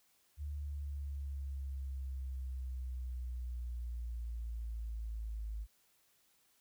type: exponential sweep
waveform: sine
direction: down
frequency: 73.5 to 53.2 Hz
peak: -38 dBFS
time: 0.37-5.67 s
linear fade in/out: 50 ms
effects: white hiss -72 dBFS RMS until 6.6 s